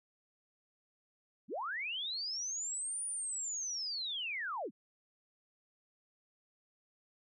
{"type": "linear two-way sweep", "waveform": "sine", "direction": "up then down", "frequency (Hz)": [150, 9610, 150], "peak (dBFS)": -36, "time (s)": [1.48, 4.71], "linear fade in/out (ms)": 50, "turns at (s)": 3.05, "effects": []}